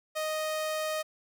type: tone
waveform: sawtooth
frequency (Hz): 622.3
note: D#5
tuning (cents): 0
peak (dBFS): -26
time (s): 0.15-1.03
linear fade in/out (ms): 20
effects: none